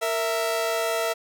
sawtooth tone pair together, 461.4 / 659.3 Hz, A#4 / E5, -18 / 0 cents, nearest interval tritone, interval 618 cents, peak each -24 / -21 dBFS, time 0.01-1.14 s, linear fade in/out 20 ms, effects none

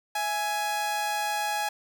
sawtooth tone pair together, 661.9 / 834 Hz, E5 / G#5, +7 / +7 cents, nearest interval major third, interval 400 cents, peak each -34 / -23 dBFS, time 0.15-1.69 s, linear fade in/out 5 ms, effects none

